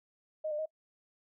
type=tone with pitch steps; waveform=sine; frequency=622 / 599 / 627 Hz; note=D#5 / D5 / D#5; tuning=-1 / +34 / +13 cents; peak=-32 dBFS; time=0.44-0.659 s; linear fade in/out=10 ms; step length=73 ms; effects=noise-tail reverb RT60 0.1 s tail -23 dB re dry